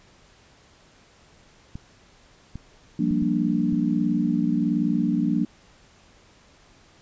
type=clicks; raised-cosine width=5 ms; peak=-22 dBFS; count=5; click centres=1.755 / 2.556 / 3.11 / 3.224 / 3.727 s
type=chord; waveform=sine; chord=G minor seventh; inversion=third; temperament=equal; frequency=174.61 / 196 / 233.1 / 293.7 Hz; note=F3 / G3 / Bb3 / D4; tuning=0 / 0 / 0 / 0 cents; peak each=-26 / -27 / -24 / -25 dBFS; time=2.99-5.45 s; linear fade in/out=5 ms
effects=pink hiss -55 dBFS RMS until 7.01 s + resampled to 16000 Hz